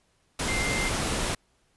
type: tone in noise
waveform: sine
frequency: 2093 Hz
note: C7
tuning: in tune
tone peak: -29 dBFS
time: 0.48-0.89 s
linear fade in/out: 5 ms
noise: pink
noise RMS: -28 dBFS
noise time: 0.39-1.35 s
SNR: -4 dB
effects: pink hiss -68 dBFS RMS until 1.76 s + resampled to 24000 Hz